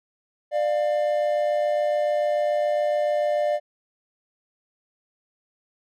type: tone pair together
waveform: triangle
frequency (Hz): 595 / 702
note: D5 / F5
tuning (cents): +22 / +9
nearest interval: minor third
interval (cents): 287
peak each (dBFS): -19 / -25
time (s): 0.51-3.6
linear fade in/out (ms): 50
effects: none